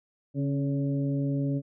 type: harmonic tone with a mistuned harmonic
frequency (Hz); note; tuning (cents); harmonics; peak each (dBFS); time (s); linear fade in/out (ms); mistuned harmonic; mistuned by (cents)
141.3; C#3; +34; 1 / 2 / 3 / 4; -27 / -29 / -41 / -39; 0.34-1.62; 50; 2; -35
effects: none